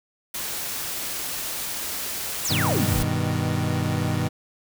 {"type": "noise", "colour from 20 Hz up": "white", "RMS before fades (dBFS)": -30, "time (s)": [0.34, 3.03], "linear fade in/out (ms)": 5}
{"type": "exponential sweep", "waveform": "sine", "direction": "down", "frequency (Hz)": [7902, 30.65], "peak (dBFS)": -24, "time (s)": [2.45, 3.03], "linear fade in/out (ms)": 0}
{"type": "chord", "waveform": "30% pulse", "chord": "G augmented", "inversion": "none", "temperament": "equal", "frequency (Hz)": [98, 123.47, 155.56], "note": ["G2", "B2", "D#3"], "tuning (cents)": [0, 0, 0], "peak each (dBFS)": -24, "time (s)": [2.49, 4.29], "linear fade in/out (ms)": 20}
{"effects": []}